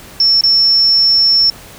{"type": "tone with dropouts", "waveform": "sine", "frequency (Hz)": 5400, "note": "E8", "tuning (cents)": 41, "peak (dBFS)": -7, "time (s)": [0.2, 1.5], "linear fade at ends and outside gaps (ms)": 2, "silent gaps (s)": [0.41, 0.436], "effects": ["pink hiss -36 dBFS RMS until 1.78 s"]}